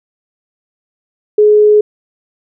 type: tone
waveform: sine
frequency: 421.2 Hz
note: G#4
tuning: 24 cents sharp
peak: -4 dBFS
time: 1.38-1.81 s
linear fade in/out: 5 ms
effects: none